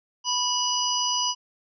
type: harmonic tone with a mistuned harmonic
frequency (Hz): 987.8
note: B5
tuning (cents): 0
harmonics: 1 / 3 / 5 / 6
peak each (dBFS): -28 / -28 / -28 / -28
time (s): 0.24-1.35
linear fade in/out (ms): 50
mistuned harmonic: 3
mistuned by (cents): -20
effects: none